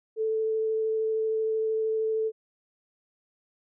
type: tone with vibrato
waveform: sine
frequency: 440 Hz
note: A4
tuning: in tune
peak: -24 dBFS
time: 0.16-2.32 s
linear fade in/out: 50 ms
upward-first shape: sine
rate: 13 Hz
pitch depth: 8 cents each way
effects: none